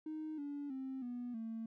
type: tone with pitch steps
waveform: triangle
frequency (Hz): 311.1 / 286.9 / 264.6 / 244.1 / 225.1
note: D#4 / D4 / C4 / B3 / A3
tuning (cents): 0 / -40 / +20 / -20 / +40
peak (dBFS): -37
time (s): 0.06-1.66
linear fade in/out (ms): 5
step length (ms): 320
effects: tanh soft clip ceiling -37 dBFS